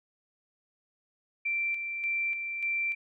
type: tone with tremolo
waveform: sine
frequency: 2350 Hz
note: D7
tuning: 1 cent sharp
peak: -27 dBFS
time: 1.45-2.95 s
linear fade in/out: 10 ms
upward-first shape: square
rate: 1.7 Hz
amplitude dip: 45%
effects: none